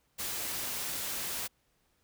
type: noise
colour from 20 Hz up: white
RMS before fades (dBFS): -36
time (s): 0.18-1.48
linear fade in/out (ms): 20
effects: pink hiss -73 dBFS RMS until 2.03 s